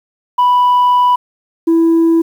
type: tone pair in turn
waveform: sine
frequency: 987 / 330.3 Hz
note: B5 / E4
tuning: -1 / +4 cents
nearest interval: octave + perfect fifth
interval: 1895 cents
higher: first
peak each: -5 dBFS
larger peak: neither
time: 0.38-1.16 / 1.67-2.22 s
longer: first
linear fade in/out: 10 ms
effects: tanh soft clip ceiling -6 dBFS + 7-bit